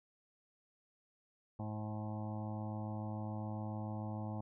harmonic tone with a mistuned harmonic, 107 Hz, A2, 48 cents flat, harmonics 1 / 2 / 3 / 5 / 6 / 7 / 8 / 9 / 10, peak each -41 / -44 / -50 / -53 / -53 / -52 / -52 / -59 / -60 dBFS, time 1.59-4.41 s, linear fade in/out 5 ms, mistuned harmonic 7, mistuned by +18 cents, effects none

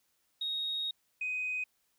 sine tone pair in turn, 3753 / 2505 Hz, A#7 / D#7, +11 / +11 cents, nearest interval perfect fifth, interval 700 cents, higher first, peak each -31 / -31 dBFS, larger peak neither, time 0.41-0.91 / 1.21-1.64 s, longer first, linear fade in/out 5 ms, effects tanh soft clip ceiling -27 dBFS + white hiss -75 dBFS RMS until 1.98 s

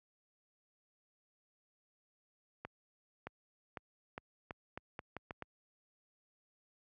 accelerating click train, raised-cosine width 0.5 ms, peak -27 dBFS, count 10, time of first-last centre 2.65-5.423 s, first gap 620 ms, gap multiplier 0.81, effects high-pass 60 Hz 12 dB/octave

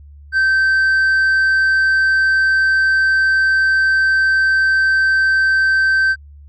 sine tone with tanh clipping, 1553 Hz, G6, 17 cents flat, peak -12 dBFS, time 0.32-6.16 s, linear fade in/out 50 ms, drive 3 dB, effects added 72 Hz sine -37 dBFS peak until 6.48 s

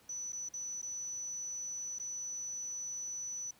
sine tone with dropouts, 5960 Hz, F#8, 12 cents sharp, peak -38 dBFS, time 0.09-3.51 s, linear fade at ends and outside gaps 5 ms, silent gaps 0.323-0.329 / 0.489-0.537 / 0.817-0.827 / 1.987-1.997 s, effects pink hiss -64 dBFS RMS until 3.59 s + high-pass 80 Hz 12 dB/octave

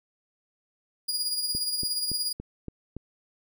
sawtooth tone with tremolo, 4870 Hz, D#8, 38 cents flat, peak -22 dBFS, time 1.08-2.33 s, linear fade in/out 10 ms, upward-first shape sine, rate 17 Hz, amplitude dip 50%
click train, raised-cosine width 3 ms, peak -23 dBFS, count 6, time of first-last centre 1.55-2.966 s, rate 3.53 Hz
effects none

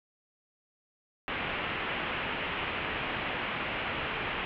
white low-pass noise, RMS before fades -34 dBFS, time 1.28-4.45 s, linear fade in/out 0 ms, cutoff 3000 Hz, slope 48 dB/octave, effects none

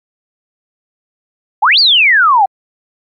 sine exponential two-way sweep, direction up then down, 740 to 4817 to 740 Hz, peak -5 dBFS, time 1.62-2.46 s, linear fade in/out 10 ms, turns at 1.79 s, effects MP3 64 kbps

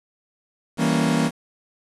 40% pulse chord, E diminished seventh, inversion none, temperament equal with one note detuned, 163.86 / 196 / 233.1 / 277.2 Hz, E3 / G3 / Bb3 / Db4, -10 / 0 / 0 / 0 cents, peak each -22 / -26 / -21 / -24 dBFS, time 0.77-1.31 s, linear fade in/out 50 ms, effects resampled to 24000 Hz + 7-bit

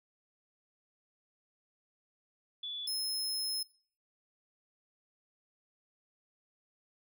sine / sawtooth tone pair in turn, 3447 / 5175 Hz, A7 / E8, -36 / -33 cents, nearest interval perfect fifth, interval 703 cents, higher second, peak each -37 / -30 dBFS, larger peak second, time 2.63-2.87 / 2.87-3.63 s, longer second, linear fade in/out 5 ms, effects noise-tail reverb RT60 0.5 s tail -24 dB re dry

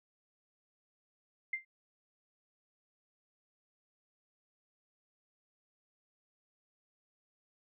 sine tone with exponential decay, 2093 Hz, C7, in tune, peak -29 dBFS, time 1.53-1.65 s, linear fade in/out 5 ms, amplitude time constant 26 ms, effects none

